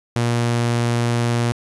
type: tone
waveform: sawtooth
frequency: 118.7 Hz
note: A#2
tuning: 32 cents sharp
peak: -13 dBFS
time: 0.16-1.52 s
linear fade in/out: 0 ms
effects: resampled to 24000 Hz + 8-bit